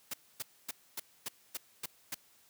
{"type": "noise bursts", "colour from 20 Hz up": "white", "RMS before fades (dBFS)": -38, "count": 8, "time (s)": [0.11, 2.146], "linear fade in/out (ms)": 5, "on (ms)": 27, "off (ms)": 260, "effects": ["white hiss -65 dBFS RMS until 2.49 s", "high-pass 80 Hz 12 dB/octave"]}